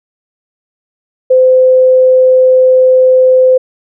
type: tone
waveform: sine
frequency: 514 Hz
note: C5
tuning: 31 cents flat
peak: -3 dBFS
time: 1.3-3.58 s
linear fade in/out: 10 ms
effects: none